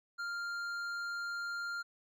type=tone with hard clipping; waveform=sine; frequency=1396.9 Hz; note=F6; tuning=in tune; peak=-38 dBFS; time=0.18-1.83 s; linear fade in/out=20 ms; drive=8 dB; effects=none